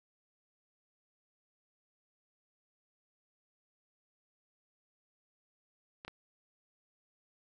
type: clicks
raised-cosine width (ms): 0.3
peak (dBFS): -28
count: 2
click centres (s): 6.049 / 6.08
effects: none